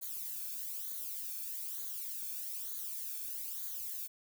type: noise with flanger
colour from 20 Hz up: violet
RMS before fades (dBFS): -41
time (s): 0.01-4.08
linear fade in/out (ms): 20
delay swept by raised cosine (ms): 0.37 to 1.03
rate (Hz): 1.1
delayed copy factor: -0.7
effects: none